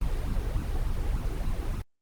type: noise with flanger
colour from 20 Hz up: brown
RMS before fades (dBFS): -28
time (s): 0.01-1.82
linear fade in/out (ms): 5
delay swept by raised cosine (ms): 0.73 to 2.63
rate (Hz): 3.4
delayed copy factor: +0.7
effects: Opus 24 kbps